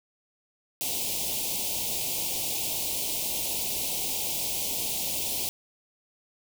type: band-stop noise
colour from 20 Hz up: white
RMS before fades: -30 dBFS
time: 0.81-5.49 s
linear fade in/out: 0 ms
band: 910 to 2400 Hz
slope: 48 dB/octave
effects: none